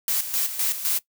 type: noise with tremolo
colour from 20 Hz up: blue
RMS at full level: -23 dBFS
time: 0.08-0.99 s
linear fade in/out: 2 ms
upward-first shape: square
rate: 3.9 Hz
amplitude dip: 65%
effects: noise-tail reverb RT60 0.1 s tail -19 dB re dry